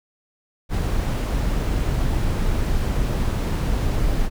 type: noise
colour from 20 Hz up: brown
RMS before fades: -21 dBFS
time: 0.69-4.3 s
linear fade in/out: 50 ms
effects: none